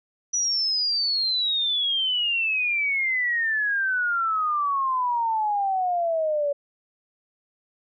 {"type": "exponential sweep", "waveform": "sine", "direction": "down", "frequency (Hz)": [5920, 565], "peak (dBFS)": -21, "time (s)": [0.33, 6.53], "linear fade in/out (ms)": 10, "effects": []}